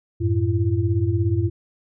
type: tone cluster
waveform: sine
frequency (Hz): 92.4 / 109.2 / 338.7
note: F#2 / A2 / E4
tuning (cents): -2 / -13 / +47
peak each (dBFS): -21 / -21 / -25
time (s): 0.2-1.5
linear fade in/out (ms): 20
effects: none